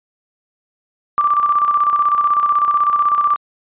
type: tone with tremolo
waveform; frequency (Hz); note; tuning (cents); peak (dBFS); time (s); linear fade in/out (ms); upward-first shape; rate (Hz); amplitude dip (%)
sine; 1174.7; D6; 0; -10; 1.18-3.36; 0; square; 16; 50
effects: resampled to 8000 Hz